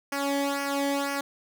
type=tone with flanger; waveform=sawtooth; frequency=280.2 Hz; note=C#4; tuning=19 cents sharp; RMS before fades=-28 dBFS; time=0.12-1.21 s; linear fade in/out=5 ms; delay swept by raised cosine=0.26 to 0.77 ms; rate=2 Hz; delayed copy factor=-0.8; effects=none